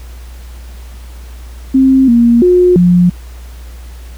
sine tone with pitch steps, 264.9 / 235.6 / 360 / 177.2 Hz, C4 / A#3 / F#4 / F3, +22 / +19 / -47 / +25 cents, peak -4 dBFS, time 1.74-3.1 s, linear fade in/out 10 ms, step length 340 ms, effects added 60 Hz sine -27 dBFS peak until 4.17 s + pink hiss -41 dBFS RMS until 4.17 s

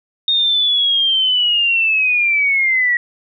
sine linear sweep, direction down, 3703 to 1910 Hz, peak -12 dBFS, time 0.28-2.97 s, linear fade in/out 2 ms, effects none

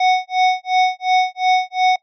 square tone with tremolo, 740 Hz, F#5, in tune, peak -11 dBFS, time 0-1.96 s, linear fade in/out 5 ms, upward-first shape sine, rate 2.8 Hz, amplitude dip 100%, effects noise-tail reverb RT60 0.1 s tail -21 dB re dry + resampled to 11025 Hz

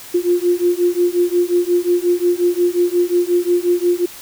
sine beating tone pair, 349.2 / 354.8 Hz, F4 / F4, 0 / +27 cents, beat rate 5.6 Hz, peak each -16 dBFS, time 0.14-4.06 s, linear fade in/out 10 ms, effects white hiss -36 dBFS RMS until 4.21 s

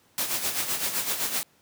white noise with tremolo, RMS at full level -26 dBFS, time 0.18-1.43 s, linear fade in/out 0 ms, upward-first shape sine, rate 7.8 Hz, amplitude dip 60%, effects pink hiss -62 dBFS RMS until 1.61 s + high-pass 100 Hz 12 dB/octave

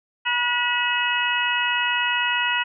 harmonic tone with a mistuned harmonic, 484.5 Hz, B4, 33 cents flat, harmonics 2 / 3 / 4 / 5 / 6, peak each -26 / -26 / -26 / -26 / -26 dBFS, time 0.25-2.64 s, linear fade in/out 20 ms, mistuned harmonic 5, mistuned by +100 cents, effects none

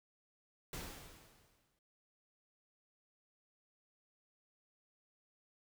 pink noise with exponential decay, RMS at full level -43 dBFS, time 0.73-1.79 s, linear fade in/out 2 ms, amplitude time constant 230 ms, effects none

